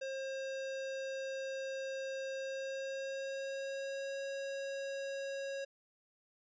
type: tone with pitch glide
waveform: square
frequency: 535 to 548.8 Hz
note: C5 to C#5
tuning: +38 to -17 cents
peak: -39 dBFS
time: 0.01-5.65 s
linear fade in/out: 10 ms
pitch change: +45 cents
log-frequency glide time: 2.36-4.21 s
effects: resampled to 16000 Hz